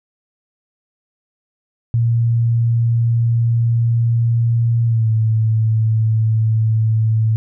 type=tone with pitch glide; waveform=sine; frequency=116.54 to 110.7 Hz; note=A#2 to A2; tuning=0 to +11 cents; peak=-12 dBFS; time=1.94-7.36 s; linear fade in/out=0 ms; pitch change=-89 cents; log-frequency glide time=4.85-5.08 s; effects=none